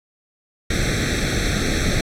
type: noise with comb filter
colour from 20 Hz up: pink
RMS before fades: -20 dBFS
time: 0.7-2.01 s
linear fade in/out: 5 ms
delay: 0.51 ms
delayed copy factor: +1
effects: low-pass 7000 Hz 12 dB/octave